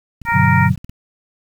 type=clicks; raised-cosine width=5 ms; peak=-22 dBFS; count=11; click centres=0.217 / 0.252 / 0.287 / 0.321 / 0.389 / 0.435 / 0.606 / 0.705 / 0.777 / 0.845 / 0.895 s
type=harmonic tone; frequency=466.2 Hz; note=A#4; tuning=in tune; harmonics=2 / 3 / 4 / 5; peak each=-17 / -22 / -19 / -23 dBFS; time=0.25-0.7 s; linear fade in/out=50 ms
type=chord; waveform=sine; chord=G major seventh; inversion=none; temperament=equal; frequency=98 / 123.47 / 146.83 / 185 Hz; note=G2 / B2 / D3 / F#3; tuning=0 / 0 / 0 / 0 cents; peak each=-17 dBFS; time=0.32-0.76 s; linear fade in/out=50 ms
effects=7-bit